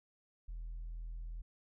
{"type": "tone", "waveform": "sine", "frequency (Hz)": 41.2, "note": "E1", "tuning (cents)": 0, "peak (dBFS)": -39, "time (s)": [0.48, 1.42], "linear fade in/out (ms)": 10, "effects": ["tanh soft clip ceiling -39 dBFS"]}